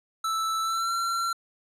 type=tone with pitch glide; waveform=square; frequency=1318.5 to 1361.8 Hz; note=E6 to F6; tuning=0 to -44 cents; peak=-26 dBFS; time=0.24-1.33 s; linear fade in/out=5 ms; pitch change=+56 cents; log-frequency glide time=0.61-0.92 s; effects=low-pass 11000 Hz 12 dB/octave